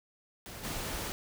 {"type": "noise with level steps", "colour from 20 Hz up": "pink", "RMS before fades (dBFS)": [-45, -37], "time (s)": [0.46, 1.12], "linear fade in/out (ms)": 0, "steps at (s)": 0.63, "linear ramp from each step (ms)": 20, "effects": []}